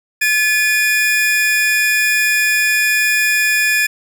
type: tone pair together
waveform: 45% pulse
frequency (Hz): 1720.5 / 2443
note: A6 / D#7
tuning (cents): -39 / -32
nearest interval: tritone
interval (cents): 607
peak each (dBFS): -15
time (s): 0.21-3.87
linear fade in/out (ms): 10
effects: none